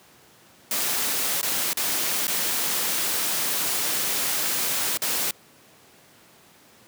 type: noise with dropouts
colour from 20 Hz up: white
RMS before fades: -25 dBFS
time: 0.71-5.31 s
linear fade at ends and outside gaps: 2 ms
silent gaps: 1.414-1.429 / 1.732-1.771 / 2.27-2.279 / 4.973-5.019 s
effects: pink hiss -53 dBFS RMS until 6.87 s + high-pass 150 Hz 12 dB/octave